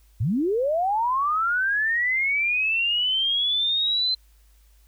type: linear sweep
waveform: sine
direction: up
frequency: 87.31 to 4100 Hz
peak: -20 dBFS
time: 0.2-4.15 s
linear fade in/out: 10 ms
effects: added 52 Hz sine -53 dBFS peak until 4.87 s + white hiss -64 dBFS RMS until 4.87 s